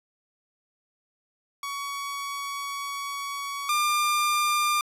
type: tone pair in turn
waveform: sawtooth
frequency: 1124 / 1197.7 Hz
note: C#6 / D6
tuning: +24 / +34 cents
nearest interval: minor second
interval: 110 cents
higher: second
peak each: -27 / -18 dBFS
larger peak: second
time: 1.63-3.69 / 3.69-4.81 s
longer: first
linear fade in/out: 2 ms
effects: resampled to 32000 Hz